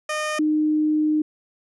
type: tone pair in turn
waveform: 15% pulse / sine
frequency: 611 / 306.1 Hz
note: D#5 / D#4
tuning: -32 / -28 cents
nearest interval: octave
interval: 1196 cents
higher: first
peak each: -17 dBFS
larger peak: neither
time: 0.09-0.39 / 0.39-1.22 s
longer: second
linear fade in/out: 5 ms
effects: resampled to 24000 Hz